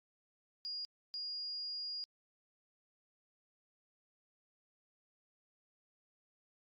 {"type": "tone bursts at uneven times", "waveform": "sine", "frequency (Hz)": 4850, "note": "D#8", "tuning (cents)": -45, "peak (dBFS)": -39, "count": 2, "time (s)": [[0.65, 0.85], [1.14, 2.04]], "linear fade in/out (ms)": 0, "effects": ["Opus 48 kbps"]}